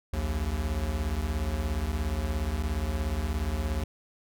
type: beating tone pair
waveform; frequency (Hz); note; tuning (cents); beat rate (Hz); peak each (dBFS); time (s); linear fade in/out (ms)
square; 60.2 / 77.2; B1 / D#2; -44 / -13; 17; -32 / -30; 0.13-3.84; 5
effects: none